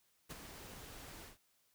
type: noise with ADSR envelope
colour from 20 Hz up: pink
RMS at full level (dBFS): -45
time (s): 0.29-1.38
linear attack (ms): 22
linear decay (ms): 22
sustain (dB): -7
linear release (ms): 140
effects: white hiss -75 dBFS RMS until 1.74 s